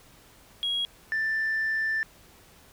sine tone pair in turn, 3300 / 1771.5 Hz, G#7 / A6, -12 / +11 cents, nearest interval major seventh, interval 1077 cents, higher first, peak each -24 / -23 dBFS, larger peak second, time 0.63-0.85 / 1.12-2.03 s, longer second, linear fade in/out 0 ms, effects tanh soft clip ceiling -22 dBFS + pink hiss -55 dBFS RMS until 2.72 s

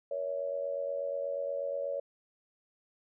sine tone with amplitude modulation, 561 Hz, C#5, 21 cents sharp, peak -28 dBFS, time 0.11-2 s, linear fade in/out 5 ms, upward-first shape sine, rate 88.3 Hz, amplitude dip 80%, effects none

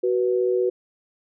sine tone pair together, 373.4 / 488.7 Hz, F#4 / B4, +16 / -18 cents, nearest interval perfect fourth, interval 466 cents, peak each -20 / -23 dBFS, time 0.03-0.7 s, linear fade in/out 10 ms, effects none

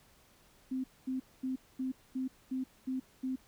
sine tone bursts, 260 Hz, C4, 11 cents flat, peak -32 dBFS, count 8, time 0.71-3.36 s, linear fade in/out 10 ms, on 130 ms, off 230 ms, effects pink hiss -64 dBFS RMS until 3.47 s

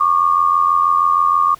sine tone pair together, 1108.7 / 1195 Hz, C#6 / D6, 0 / +30 cents, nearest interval minor second, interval 130 cents, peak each -14 dBFS, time 0-1.55 s, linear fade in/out 10 ms, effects pink hiss -46 dBFS RMS until 1.59 s

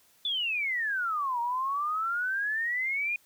sine exponential two-way sweep, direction down then up, 3520 to 932.3 to 2467 Hz, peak -27 dBFS, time 0.25-3.16 s, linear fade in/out 2 ms, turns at 1.4 s, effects white hiss -63 dBFS RMS until 3.25 s

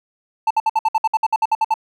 triangle tone bursts, 883 Hz, A5, 6 cents sharp, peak -11 dBFS, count 14, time 0.47-1.741 s, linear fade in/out 5 ms, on 36 ms, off 59 ms, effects none

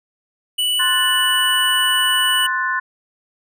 square tone, 2960 Hz, F#7, in tune, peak -17 dBFS, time 0.58-2.47 s, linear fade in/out 10 ms
sine chord, F# diminished, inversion second, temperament equal, 1046.5 / 1480 / 1760 Hz, C6 / F#6 / A6, 0 / 0 / 0 cents, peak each -22 dBFS, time 0.79-2.8 s, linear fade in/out 10 ms
effects none

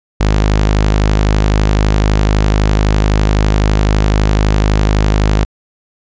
sawtooth tone, 51.91 Hz, G#1, in tune, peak -5 dBFS, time 0.2-5.45 s, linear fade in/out 10 ms, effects resampled to 16000 Hz

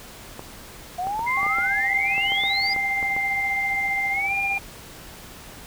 clicks, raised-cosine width 1 ms, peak -20 dBFS, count 12, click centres 0.394 / 1.07 / 1.193 / 1.431 / 1.465 / 1.585 / 2.18 / 2.32 / 2.437 / 2.763 / 3.028 / 3.165 s
sine exponential sweep, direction up, 700 to 5000 Hz, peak -24 dBFS, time 0.98-2.74 s, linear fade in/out 10 ms
sine tone with pitch glide, 2093 to 2404 Hz, C7 to D7, 0 to +40 cents, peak -22 dBFS, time 1.26-4.59 s, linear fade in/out 20 ms, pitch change +240 cents, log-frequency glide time 4.11-4.33 s
sine tone with tremolo, 790 Hz, G5, 13 cents sharp, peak -26 dBFS, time 1.37-4.58 s, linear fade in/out 2 ms, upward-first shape sine, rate 15 Hz, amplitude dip 60%
effects pink hiss -42 dBFS RMS until 5.66 s

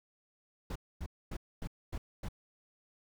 brown noise bursts, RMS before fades -38 dBFS, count 6, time 0.7-2.286 s, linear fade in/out 5 ms, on 56 ms, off 250 ms, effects none

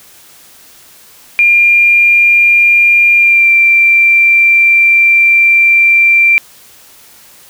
sine tone with pitch glide, 2400 to 2359 Hz, D7 to D7, +37 to +7 cents, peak -4 dBFS, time 1.39-6.38 s, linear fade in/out 0 ms, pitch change -30 cents, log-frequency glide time 3.17-3.5 s, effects white hiss -40 dBFS RMS until 7.49 s

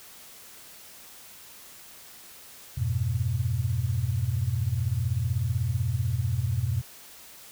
sine chord, F diminished, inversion none, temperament equal with one note detuned, 87.31 / 103.05 / 123.47 Hz, F2 / Ab2 / Cb3, 0 / -13 / 0 cents, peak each -30 / -29 / -27 dBFS, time 2.77-6.82 s, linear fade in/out 10 ms, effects white hiss -48 dBFS RMS until 7.51 s

